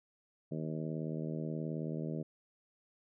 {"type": "harmonic tone", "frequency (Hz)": 78.7, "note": "D#2", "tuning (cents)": 20, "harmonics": [2, 3, 4, 5, 6, 7, 8], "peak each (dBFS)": [-38, -42, -44, -46, -48, -49, -50], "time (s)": [0.51, 2.23], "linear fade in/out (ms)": 10, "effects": []}